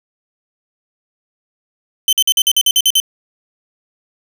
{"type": "tone bursts", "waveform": "sawtooth", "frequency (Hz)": 3070, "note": "G7", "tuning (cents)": -37, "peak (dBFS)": -6, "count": 10, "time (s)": [2.08, 3.001], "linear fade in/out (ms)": 2, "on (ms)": 48, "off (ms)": 49, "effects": []}